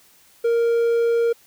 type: tone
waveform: triangle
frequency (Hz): 466.2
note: A#4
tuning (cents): 0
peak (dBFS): -14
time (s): 0.44-1.33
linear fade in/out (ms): 10
effects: white hiss -54 dBFS RMS until 1.46 s